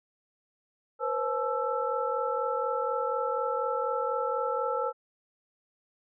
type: tone cluster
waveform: sine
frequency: 483.9 / 528 / 862 / 1327 Hz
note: B4 / C5 / A5 / E6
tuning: -35 / +16 / -36 / +11 cents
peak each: -32 / -32 / -34 / -32 dBFS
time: 0.99-4.93 s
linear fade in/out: 50 ms
effects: none